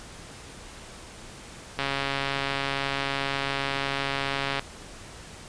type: click train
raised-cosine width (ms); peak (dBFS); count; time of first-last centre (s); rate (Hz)
0.3; -11; 388; 1.79-4.594; 138
effects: pink hiss -44 dBFS RMS until 5.48 s + resampled to 22050 Hz